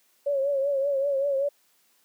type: tone with vibrato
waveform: sine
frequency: 555 Hz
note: C#5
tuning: 2 cents sharp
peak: -22 dBFS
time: 0.26-1.49 s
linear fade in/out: 10 ms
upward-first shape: triangle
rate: 5.2 Hz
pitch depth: 75 cents each way
effects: white hiss -65 dBFS RMS until 2.04 s + high-pass 200 Hz 12 dB/octave